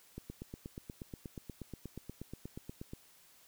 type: click train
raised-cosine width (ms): 3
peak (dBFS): -30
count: 24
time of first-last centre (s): 0.18-2.934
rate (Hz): 8.35
effects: white hiss -63 dBFS RMS until 3.47 s